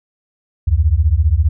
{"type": "beating tone pair", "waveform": "sine", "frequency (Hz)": [70.2, 85.2], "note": ["C#2", "F2"], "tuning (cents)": [22, -42], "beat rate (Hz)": 15, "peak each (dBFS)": -13, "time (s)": [0.67, 1.49], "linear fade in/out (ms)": 10, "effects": []}